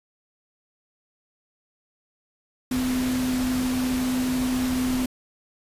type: tone in noise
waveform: sine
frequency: 254.1 Hz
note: B3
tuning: 49 cents sharp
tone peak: -22 dBFS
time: 2.71-5.06 s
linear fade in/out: 5 ms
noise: pink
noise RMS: -32 dBFS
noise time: 2.71-5.06 s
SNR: +7 dB
effects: resampled to 32000 Hz